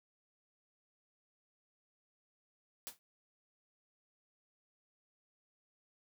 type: noise with exponential decay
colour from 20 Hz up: white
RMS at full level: -40 dBFS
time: 2.87-2.99 s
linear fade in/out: 0 ms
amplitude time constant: 24 ms
effects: none